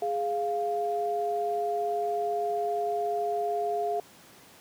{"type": "tone pair together", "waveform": "sine", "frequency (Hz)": [415.3, 697.7], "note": ["G#4", "F5"], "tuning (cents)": [0, -2], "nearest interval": "major sixth", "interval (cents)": 898, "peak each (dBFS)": [-30, -28], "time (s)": [0.02, 4], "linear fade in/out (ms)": 2, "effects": ["pink hiss -53 dBFS RMS until 4.6 s", "high-pass 150 Hz 12 dB/octave"]}